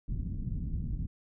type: low-pass noise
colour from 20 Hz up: pink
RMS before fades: -34 dBFS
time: 0.08-1.07 s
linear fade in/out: 10 ms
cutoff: 200 Hz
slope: 24 dB/octave
effects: none